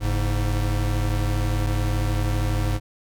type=tone pair together; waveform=square; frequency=46.5 / 104.4 Hz; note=F#1 / G#2; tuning=+9 / +10 cents; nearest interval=octave + major second; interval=1401 cents; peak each=-24 dBFS; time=0-2.8 s; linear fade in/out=50 ms; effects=none